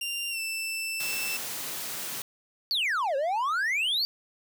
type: tone with pitch glide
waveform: sawtooth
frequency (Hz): 2785 to 2659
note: F7 to E7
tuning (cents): -5 to +14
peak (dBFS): -27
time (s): 0.01-1.37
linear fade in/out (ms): 5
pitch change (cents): -81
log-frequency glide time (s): 0.3-0.39
type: high-pass noise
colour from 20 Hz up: white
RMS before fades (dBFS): -35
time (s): 1-2.22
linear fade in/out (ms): 2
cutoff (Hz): 110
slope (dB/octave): 96
type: exponential two-way sweep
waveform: triangle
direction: down then up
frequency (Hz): 4699 to 523.3 to 4699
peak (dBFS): -23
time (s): 2.71-4.05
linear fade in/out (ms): 0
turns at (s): 3.16
effects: none